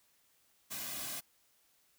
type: noise with comb filter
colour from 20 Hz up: white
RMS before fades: -41 dBFS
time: 0.7-1.21 s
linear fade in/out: 20 ms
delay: 2.2 ms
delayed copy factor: -0.65
effects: white hiss -71 dBFS RMS until 1.98 s